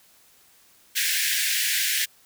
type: high-pass noise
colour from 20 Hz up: pink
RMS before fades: -24 dBFS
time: 0.95-2.06 s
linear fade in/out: 20 ms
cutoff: 1600 Hz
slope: 96 dB/octave
effects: white hiss -57 dBFS RMS until 2.25 s